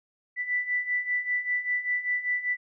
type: beating tone pair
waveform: sine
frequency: 1975.5 / 1980.6 Hz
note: B6 / B6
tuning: 0 / +4 cents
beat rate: 5.1 Hz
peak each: -31 / -27 dBFS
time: 0.36-2.57 s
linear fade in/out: 50 ms
effects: none